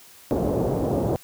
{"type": "low-pass noise", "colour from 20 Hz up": "white", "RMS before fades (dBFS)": -23, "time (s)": [0.31, 1.16], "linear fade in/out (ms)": 0, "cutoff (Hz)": 590, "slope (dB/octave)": 24, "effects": ["white hiss -49 dBFS RMS until 1.23 s", "high-pass 60 Hz 12 dB/octave"]}